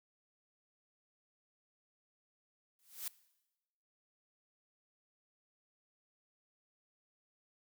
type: noise with exponential growth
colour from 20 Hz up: blue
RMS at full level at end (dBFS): -37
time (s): 2.79-3.08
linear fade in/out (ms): 2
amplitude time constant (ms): 62
effects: noise-tail reverb RT60 1.0 s tail -20 dB re dry